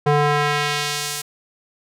square tone with band-pass filter sweep, 146.83 Hz, D3, in tune, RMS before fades -20 dBFS, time 0.06-1.22 s, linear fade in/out 10 ms, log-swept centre 650 to 9800 Hz, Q 0.72, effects none

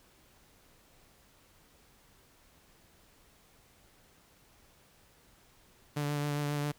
sawtooth tone with vibrato, 146.1 Hz, D3, 9 cents flat, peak -27 dBFS, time 5.96-6.72 s, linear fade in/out 10 ms, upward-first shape triangle, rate 7.4 Hz, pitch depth 22 cents each way, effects pink hiss -63 dBFS RMS until 6.78 s

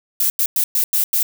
violet noise bursts at uneven times, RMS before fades -17 dBFS, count 6, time 0.2-0.3 / 0.39-0.46 / 0.56-0.64 / 0.75-0.84 / 0.93-1.04 / 1.13-1.23 s, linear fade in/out 2 ms, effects none

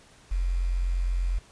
sine tone with quantisation, 44.26 Hz, F1, 24 cents sharp, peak -23 dBFS, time 0.31-1.39 s, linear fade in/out 10 ms, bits 8, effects pink hiss -55 dBFS RMS until 1.51 s + resampled to 22050 Hz

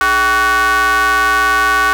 square ring-modulated tone, 178.8 Hz, F3, 41 cents sharp, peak -8 dBFS, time 0.01-1.93 s, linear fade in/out 0 ms, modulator 1310 Hz, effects none

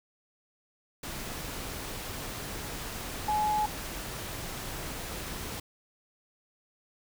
sine tone in noise, 847 Hz, G#5, 34 cents sharp, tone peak -25 dBFS, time 3.28-3.66 s, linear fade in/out 5 ms, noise pink, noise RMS -38 dBFS, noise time 1.03-5.6 s, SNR +10 dB, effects none

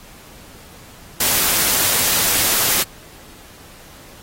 white noise, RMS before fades -17 dBFS, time 1.2-2.83 s, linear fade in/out 5 ms, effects pink hiss -43 dBFS RMS until 4.22 s + AAC 48 kbps

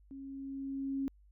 sine tone with level ramp, 272.3 Hz, C#4, 31 cents flat, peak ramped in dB -44 to -31 dBFS, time 0.11-1.08 s, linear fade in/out 0 ms, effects added 50 Hz sine -59 dBFS peak until 1.31 s

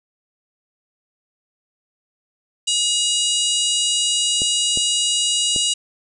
harmonic tone, 960 Hz, B5, 49 cents flat, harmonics 3 / 4 / 5 / 6 / 7 / 8 / 9 / 10, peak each -20 / -24 / -30 / -31 / -27 / -24 / -31 / -31 dBFS, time 2.67-5.74 s, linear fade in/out 10 ms
clicks, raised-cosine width 2 ms, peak -16 dBFS, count 3, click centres 4.419 / 4.774 / 5.562 s
effects none

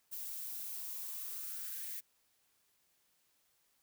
violet noise with high-pass filter sweep, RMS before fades -43 dBFS, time 0.11-2.01 s, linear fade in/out 20 ms, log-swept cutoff 490 to 1900 Hz, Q 3.9, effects white hiss -75 dBFS RMS until 3.82 s

